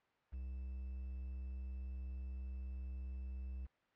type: tone with quantisation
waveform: triangle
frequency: 64.2 Hz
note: C2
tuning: 32 cents flat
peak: -40 dBFS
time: 0.32-3.67 s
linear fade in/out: 20 ms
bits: 11
effects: white hiss -75 dBFS RMS until 3.95 s + low-pass 2000 Hz 12 dB/octave